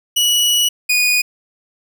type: tone pair in turn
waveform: sawtooth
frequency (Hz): 2932 / 2466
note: F#7 / D#7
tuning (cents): -16 / -16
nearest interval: minor third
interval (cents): 300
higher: first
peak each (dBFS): -9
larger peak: neither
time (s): 0.16-0.69 / 0.89-1.22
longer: first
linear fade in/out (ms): 10
effects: none